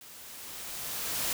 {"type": "noise with level ramp", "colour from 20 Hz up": "white", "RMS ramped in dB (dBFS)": [-50, -30], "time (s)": [0.01, 1.33], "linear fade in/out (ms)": 2, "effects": []}